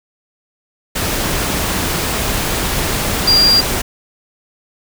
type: tone in noise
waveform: sine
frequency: 4770 Hz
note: D8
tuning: 26 cents sharp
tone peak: -8 dBFS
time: 3.27-3.61 s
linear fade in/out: 10 ms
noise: pink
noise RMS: -18 dBFS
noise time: 0.95-3.82 s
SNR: +7 dB
effects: none